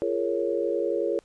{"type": "chord", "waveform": "sine", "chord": "Bb minor seventh", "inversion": "second", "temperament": "equal with one note detuned", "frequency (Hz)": [345.2, 415.3, 466.2, 554.4], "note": ["F4", "Ab4", "Bb4", "Db5"], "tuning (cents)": [-20, 0, 0, 0], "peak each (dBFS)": -29, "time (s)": [0.02, 1.19], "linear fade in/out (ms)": 0, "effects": ["pink hiss -62 dBFS RMS until 1.24 s", "resampled to 22050 Hz"]}